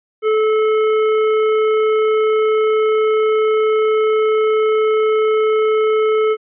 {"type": "tone with hard clipping", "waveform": "sine", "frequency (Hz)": 433.9, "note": "A4", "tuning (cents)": -24, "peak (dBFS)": -14, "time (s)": [0.22, 6.37], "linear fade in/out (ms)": 50, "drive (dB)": 11, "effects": ["resampled to 8000 Hz"]}